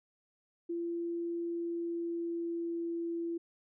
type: tone with pitch glide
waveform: sine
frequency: 340.5 to 337.2 Hz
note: F4 to E4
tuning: -44 to +39 cents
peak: -33 dBFS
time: 0.69-3.38 s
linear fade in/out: 10 ms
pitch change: -17 cents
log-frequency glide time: 1.39-2.92 s
effects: none

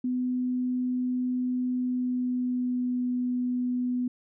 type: tone with pitch glide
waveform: sine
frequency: 251 to 248.3 Hz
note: B3 to B3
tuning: +28 to +9 cents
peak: -25 dBFS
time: 0.04-4.08 s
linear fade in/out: 5 ms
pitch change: -19 cents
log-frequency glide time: 1.67-3.04 s
effects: none

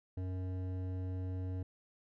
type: tone with hard clipping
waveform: sine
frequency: 92.5 Hz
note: F#2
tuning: in tune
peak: -38 dBFS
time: 0.17-1.63 s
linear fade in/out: 5 ms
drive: 12 dB
effects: none

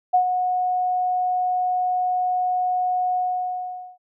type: tone with ADSR envelope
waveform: sine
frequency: 730 Hz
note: F#5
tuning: 24 cents flat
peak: -12 dBFS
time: 0.13-3.98 s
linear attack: 16 ms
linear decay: 92 ms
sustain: -7 dB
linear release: 820 ms
effects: none

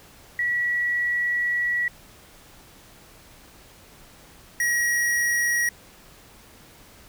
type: tone pair in turn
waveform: sine / square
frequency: 1935 / 1904 Hz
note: B6 / A#6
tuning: -36 / +36 cents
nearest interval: unison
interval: 28 cents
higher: first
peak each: -21 dBFS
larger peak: neither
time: 0.39-1.88 / 4.6-5.69 s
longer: first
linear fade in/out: 2 ms
effects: pink hiss -50 dBFS RMS until 7.08 s

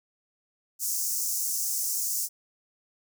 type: high-pass noise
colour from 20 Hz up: pink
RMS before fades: -29 dBFS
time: 0.79-2.29 s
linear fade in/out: 50 ms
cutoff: 5600 Hz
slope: 48 dB/octave
effects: none

